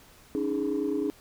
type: chord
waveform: sine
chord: C# suspended second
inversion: none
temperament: equal with one note detuned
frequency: 281.4 / 311.1 / 415.3 Hz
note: C#4 / D#4 / G#4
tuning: +26 / 0 / 0 cents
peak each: -29 dBFS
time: 0.35-1.1 s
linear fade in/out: 0 ms
effects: tanh soft clip ceiling -20 dBFS + pink hiss -55 dBFS RMS until 1.2 s